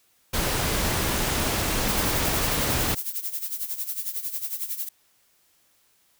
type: noise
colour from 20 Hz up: pink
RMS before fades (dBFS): -25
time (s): 0.33-2.95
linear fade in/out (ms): 10
type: noise with tremolo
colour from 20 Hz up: violet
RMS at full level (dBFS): -28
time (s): 1.88-4.89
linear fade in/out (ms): 5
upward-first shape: sine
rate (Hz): 11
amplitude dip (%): 75
effects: white hiss -64 dBFS RMS until 6.19 s